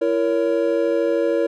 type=chord; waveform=triangle; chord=A# diminished; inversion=second; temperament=just; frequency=335.6 / 466.2 / 559.4 Hz; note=E4 / A#4 / C#5; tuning=+31 / 0 / +16 cents; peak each=-20 / -19 / -19 dBFS; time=0.01-1.47 s; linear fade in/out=10 ms; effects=none